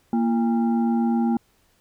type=tone with frequency modulation; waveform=sine; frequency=233.1 Hz; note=A#3; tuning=in tune; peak=-18 dBFS; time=0.13-1.37 s; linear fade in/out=2 ms; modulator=574 Hz; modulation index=0.58; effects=pink hiss -63 dBFS RMS until 1.8 s